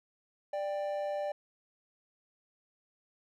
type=tone pair together; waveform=triangle; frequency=590 / 788.9 Hz; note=D5 / G5; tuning=+8 / +11 cents; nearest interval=perfect fourth; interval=503 cents; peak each=-31 / -37 dBFS; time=0.53-1.32 s; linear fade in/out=5 ms; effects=none